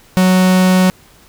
45% pulse tone, 185 Hz, F#3, in tune, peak -8 dBFS, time 0.17-0.9 s, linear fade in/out 0 ms, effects pink hiss -46 dBFS RMS until 1.28 s

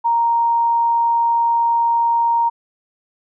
sine tone, 932.3 Hz, A#5, in tune, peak -13 dBFS, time 0.04-2.5 s, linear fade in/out 20 ms, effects none

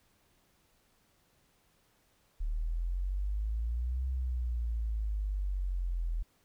sine exponential two-way sweep, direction up then down, 37 to 65.41 to 40.57 Hz, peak -30 dBFS, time 2.4-6.23 s, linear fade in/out 10 ms, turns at 4.07 s, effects pink hiss -70 dBFS RMS until 6.44 s

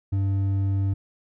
sine tone with hard clipping, 97.8 Hz, G2, 4 cents flat, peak -22 dBFS, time 0.12-0.94 s, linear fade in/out 10 ms, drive 5 dB, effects none

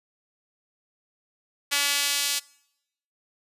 sawtooth tone with high-pass filter sweep, 285.3 Hz, C#4, 50 cents sharp, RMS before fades -25 dBFS, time 1.71-2.4 s, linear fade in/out 20 ms, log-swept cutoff 2200 to 4000 Hz, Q 0.82, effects noise-tail reverb RT60 0.8 s tail -23 dB re dry + resampled to 32000 Hz

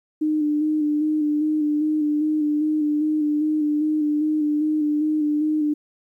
sine tone with vibrato, 302.7 Hz, D#4, 48 cents flat, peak -18 dBFS, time 0.21-5.74 s, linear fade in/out 10 ms, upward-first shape square, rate 2.5 Hz, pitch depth 26 cents each way, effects 10-bit

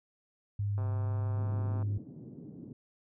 sine tone with pitch glide, 101.8 to 102.86 Hz, G#2 to G#2, -34 to -16 cents, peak -29 dBFS, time 0.59-1.98 s, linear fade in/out 5 ms, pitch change +18 cents, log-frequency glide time 0.95-1.24 s
click train, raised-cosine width 1 ms, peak -32 dBFS, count 136, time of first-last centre 0.78-1.827 s, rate 129 Hz
white band-pass noise, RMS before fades -47 dBFS, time 1.37-2.73 s, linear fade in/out 2 ms, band 120 to 300 Hz, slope 24 dB/octave
effects none

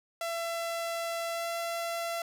sawtooth tone with pitch glide, 672 to 676.3 Hz, E5 to E5, +33 to +44 cents, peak -28 dBFS, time 0.21-2.22 s, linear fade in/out 2 ms, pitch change +11 cents, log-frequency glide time 1.32-1.46 s, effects none

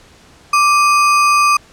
sine tone with sample-and-hold, 1173 Hz, D6, 2 cents flat, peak -8 dBFS, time 0.53-1.57 s, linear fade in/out 5 ms, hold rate 3675 Hz, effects pink hiss -45 dBFS RMS until 1.72 s + low-pass 8000 Hz 12 dB/octave

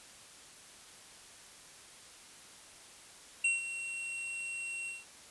square tone with ADSR envelope, 2733 Hz, F7, 38 cents flat, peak -26 dBFS, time 3.44-5.05 s, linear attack 6 ms, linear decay 160 ms, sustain -12 dB, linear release 180 ms, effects white hiss -54 dBFS RMS until 5.3 s + resampled to 24000 Hz

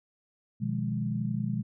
sine chord, F half-diminished seventh, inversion second, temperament equal with one note detuned, 123.47 / 155.56 / 176.85 / 207.7 Hz, Cb3 / Eb3 / F3 / Ab3, 0 / 0 / +22 / 0 cents, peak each -32 / -35 / -36 / -32 dBFS, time 0.6-1.63 s, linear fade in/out 20 ms, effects none

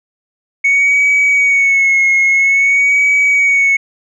sine tone with vibrato, 2217 Hz, C#7, in tune, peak -6 dBFS, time 0.64-3.77 s, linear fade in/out 10 ms, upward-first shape sine, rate 0.5 Hz, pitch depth 43 cents each way, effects tanh soft clip ceiling -6 dBFS

